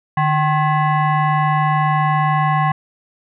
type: tone with frequency modulation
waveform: sine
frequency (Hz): 151.2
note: D#3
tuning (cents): -49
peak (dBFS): -13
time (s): 0.17-2.72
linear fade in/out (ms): 5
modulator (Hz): 921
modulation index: 1.3
effects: none